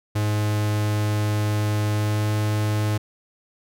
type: tone with pitch glide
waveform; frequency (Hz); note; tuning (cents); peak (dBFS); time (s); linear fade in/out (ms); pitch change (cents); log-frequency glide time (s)
45% pulse; 105.4 to 106.13; G#2 to G#2; +26 to +38; -20; 0.15-2.98; 10; +12; 1.94-2.27
effects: none